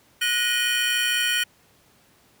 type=tone cluster; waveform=square; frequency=1465 / 1878 / 2457 / 2995 / 3119 Hz; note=F#6 / A#6 / D#7 / F#7 / G7; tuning=-18 / +12 / -22 / +20 / -9 cents; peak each=-28 dBFS; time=0.21-1.44 s; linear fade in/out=10 ms; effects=pink hiss -58 dBFS RMS until 2.4 s + high-pass 80 Hz 12 dB/octave